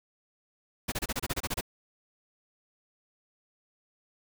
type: noise bursts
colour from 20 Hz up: pink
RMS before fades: -31 dBFS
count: 11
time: 0.88-1.611 s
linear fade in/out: 10 ms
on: 41 ms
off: 28 ms
effects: none